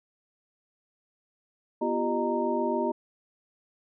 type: tone cluster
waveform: sine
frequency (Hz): 246.1 / 344.1 / 391.2 / 612 / 927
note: B3 / F4 / G4 / D#5 / A#5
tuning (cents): -6 / -26 / -4 / -29 / -10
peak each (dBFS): -31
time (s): 1.81-2.92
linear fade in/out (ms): 10
effects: none